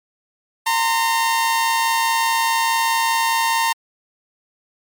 sawtooth tone pair together, 917 / 1041.8 Hz, A#5 / C6, -29 / -8 cents, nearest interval major second, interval 221 cents, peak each -13 / -20 dBFS, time 0.66-3.73 s, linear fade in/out 10 ms, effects MP3 96 kbps

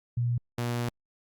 sine / sawtooth tone pair in turn, 120 / 120 Hz, B2 / B2, -49 / -49 cents, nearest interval unison, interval 0 cents, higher neither, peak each -24 dBFS, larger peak neither, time 0.17-0.38 / 0.58-0.89 s, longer second, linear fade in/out 5 ms, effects Opus 48 kbps

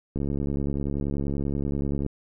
click train, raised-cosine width 3 ms, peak -16 dBFS, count 135, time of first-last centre 0.16-2.063 s, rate 70.4 Hz, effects none

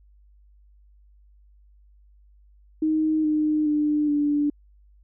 sine tone with pitch steps, 312.3 / 305.5 / 298.9 / 292.4 Hz, D#4 / D#4 / D4 / D4, +7 / -32 / +31 / -7 cents, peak -19 dBFS, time 2.82-4.5 s, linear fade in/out 5 ms, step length 420 ms, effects added 50 Hz sine -52 dBFS peak until 5.03 s

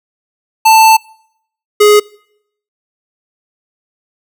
square tone pair in turn, 885 / 417.7 Hz, A5 / G#4, +10 / +10 cents, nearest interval octave + minor second, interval 1300 cents, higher first, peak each -4 dBFS, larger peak neither, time 0.65-0.97 / 1.8-2 s, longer first, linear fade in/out 10 ms, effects noise-tail reverb RT60 0.7 s tail -25 dB re dry

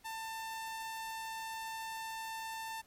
sawtooth tone, 893 Hz, A5, 25 cents sharp, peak -36 dBFS, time 0.04-2.82 s, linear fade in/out 20 ms, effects pink hiss -66 dBFS RMS until 2.86 s + MP3 64 kbps

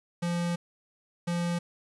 square tone bursts at uneven times, 172.8 Hz, F3, 18 cents flat, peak -28 dBFS, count 2, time 0.22-0.56 / 1.27-1.59 s, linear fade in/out 10 ms, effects resampled to 24000 Hz + 9-bit

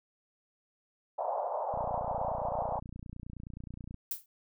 white band-pass noise, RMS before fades -34 dBFS, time 1.18-2.8 s, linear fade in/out 10 ms, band 550 to 910 Hz, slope 48 dB/octave
click train, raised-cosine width 5 ms, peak -31 dBFS, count 66, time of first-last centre 1.74-3.943 s, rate 29.5 Hz
violet noise with exponential decay, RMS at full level -31 dBFS, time 4.11-4.26 s, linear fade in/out 2 ms, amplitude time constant 32 ms
effects none

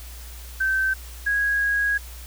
sine tone pair in turn, 1549 / 1649.7 Hz, G6 / G#6, -21 / -12 cents, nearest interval minor second, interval 109 cents, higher second, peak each -19 dBFS, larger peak neither, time 0.6-0.94 / 1.26-1.98 s, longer second, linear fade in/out 10 ms, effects added 60 Hz sine -37 dBFS peak until 2.26 s + white hiss -44 dBFS RMS until 2.26 s

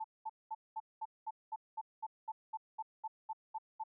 sine tone bursts, 880 Hz, A5, in tune, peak -37 dBFS, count 16, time 0-3.838 s, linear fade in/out 10 ms, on 43 ms, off 210 ms, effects none

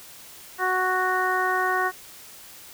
harmonic tone, 370 Hz, F#4, in tune, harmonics 1 / 2 / 3 / 4 / 5, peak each -29 / -27 / -26 / -27 / -28 dBFS, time 0.58-1.92 s, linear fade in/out 50 ms, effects white hiss -45 dBFS RMS until 2.73 s

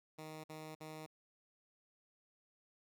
10% pulse tone bursts, 156.2 Hz, D#3, 7 cents sharp, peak -39 dBFS, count 3, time 0.18-1.064 s, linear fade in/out 10 ms, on 260 ms, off 52 ms, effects none

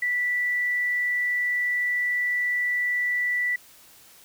sine tone, 1966 Hz, B6, 8 cents flat, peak -22 dBFS, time 0.02-3.56 s, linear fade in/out 5 ms, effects white hiss -52 dBFS RMS until 4.24 s

